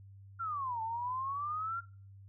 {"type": "exponential two-way sweep", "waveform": "sine", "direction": "down then up", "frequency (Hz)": [1396.9, 880, 1396.9], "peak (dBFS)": -34, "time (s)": [0.39, 1.81], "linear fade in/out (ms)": 20, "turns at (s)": 0.82, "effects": ["noise-tail reverb RT60 0.4 s tail -21 dB re dry", "added 98 Hz sine -51 dBFS peak until 2.28 s"]}